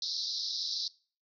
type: band-pass noise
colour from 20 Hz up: pink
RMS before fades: -35 dBFS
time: 0.02-0.88 s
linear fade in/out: 2 ms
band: 3800 to 5500 Hz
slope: 96 dB/octave
effects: noise-tail reverb RT60 0.4 s tail -22 dB re dry